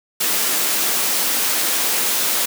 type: high-pass noise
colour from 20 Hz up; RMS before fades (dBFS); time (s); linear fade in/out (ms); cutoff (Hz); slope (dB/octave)
white; -19; 0.2-2.46; 10; 190; 24
effects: none